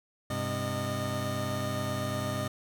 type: tone cluster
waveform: 25% pulse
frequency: 100.5 / 129.6 / 611 Hz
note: G2 / C3 / D#5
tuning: +44 / -16 / -32 cents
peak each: -31 dBFS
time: 0.3-2.48 s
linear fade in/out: 5 ms
effects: none